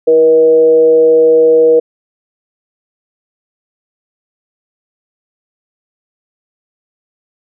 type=tone with frequency modulation; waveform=sine; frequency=479 Hz; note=A#4; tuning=47 cents sharp; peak=-4 dBFS; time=0.07-1.8 s; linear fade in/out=10 ms; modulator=154 Hz; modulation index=0.37; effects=none